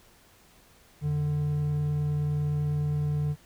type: tone pair together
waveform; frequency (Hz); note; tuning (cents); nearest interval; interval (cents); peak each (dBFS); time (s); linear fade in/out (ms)
triangle; 87.31 / 148.38; F2 / D3; 0 / +18; major sixth; 918; -34 / -23; 1.01-3.36; 50
effects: pink hiss -58 dBFS RMS until 3.45 s